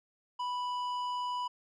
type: tone with tanh clipping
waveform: triangle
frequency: 987.8 Hz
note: B5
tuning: in tune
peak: -34 dBFS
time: 0.39-1.48 s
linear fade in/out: 10 ms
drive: 14 dB
effects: none